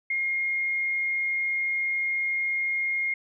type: tone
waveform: sine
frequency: 2137 Hz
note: C7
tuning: 36 cents sharp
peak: -24 dBFS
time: 0.1-3.14 s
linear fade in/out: 5 ms
effects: none